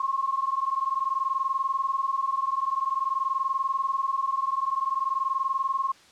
sine tone pair together, 1065 / 1085.5 Hz, C6 / C#6, +30 / -37 cents, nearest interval unison, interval 33 cents, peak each -27 dBFS, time 0-5.92 s, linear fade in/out 5 ms, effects white hiss -54 dBFS RMS until 6.11 s + low-pass 6000 Hz 12 dB/octave

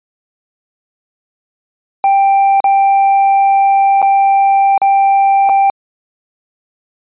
triangle tone with dropouts, 787 Hz, G5, 7 cents sharp, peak -5 dBFS, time 2.04-5.7 s, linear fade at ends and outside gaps 1 ms, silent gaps 2.603-2.642 / 4.018-4.026 / 4.778-4.817 / 5.491-5.495 s, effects resampled to 8000 Hz

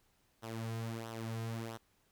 sawtooth tone with flanger, 113.6 Hz, A#2, 44 cents flat, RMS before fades -41 dBFS, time 0.42-1.78 s, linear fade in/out 20 ms, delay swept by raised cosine 0.42 to 3.52 ms, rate 1.5 Hz, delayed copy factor -0.65, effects pink hiss -73 dBFS RMS until 2.11 s

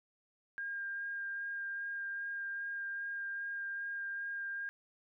sine tone with vibrato, 1608 Hz, G6, 44 cents sharp, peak -37 dBFS, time 0.58-4.69 s, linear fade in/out 0 ms, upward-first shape sine, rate 2.5 Hz, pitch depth 11 cents each way, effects none

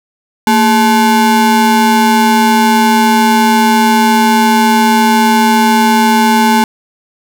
square ring-modulated tone, 320.4 Hz, E4, 49 cents flat, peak -4 dBFS, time 0.47-6.64 s, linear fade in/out 2 ms, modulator 549 Hz, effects none

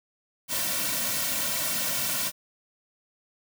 white noise with comb filter, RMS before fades -28 dBFS, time 0.48-2.32 s, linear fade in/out 50 ms, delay 2.4 ms, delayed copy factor -1, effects none

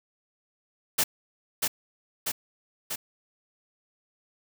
white noise with echo, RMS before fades -23 dBFS, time 0.98-1.04 s, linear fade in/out 10 ms, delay 640 ms, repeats 3, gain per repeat -3 dB, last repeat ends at 2.96 s, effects none

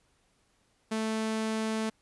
sawtooth tone, 220 Hz, A3, in tune, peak -25 dBFS, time 0.91-1.9 s, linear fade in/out 10 ms, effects pink hiss -70 dBFS RMS until 2.01 s + resampled to 24000 Hz

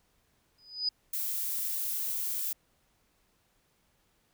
sine tone with exponential growth, 4978 Hz, D#8, in tune, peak -24 dBFS, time 0.58-0.89 s, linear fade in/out 5 ms, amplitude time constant 67 ms
violet noise, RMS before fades -33 dBFS, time 1.13-2.53 s, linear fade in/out 5 ms
effects pink hiss -71 dBFS RMS until 4.33 s

